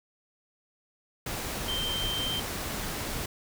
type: tone in noise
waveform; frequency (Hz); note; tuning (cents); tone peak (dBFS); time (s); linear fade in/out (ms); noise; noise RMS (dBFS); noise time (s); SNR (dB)
sine; 3136; G7; 0; -30; 1.68-2.4; 5; pink; -34; 1.26-3.26; +1
effects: none